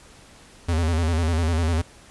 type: tone with vibrato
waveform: square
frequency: 82.41 Hz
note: E2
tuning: in tune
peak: -20 dBFS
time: 0.68-1.82 s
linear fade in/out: 10 ms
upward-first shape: square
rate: 10 Hz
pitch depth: 75 cents each way
effects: pink hiss -49 dBFS RMS until 2.1 s + resampled to 24000 Hz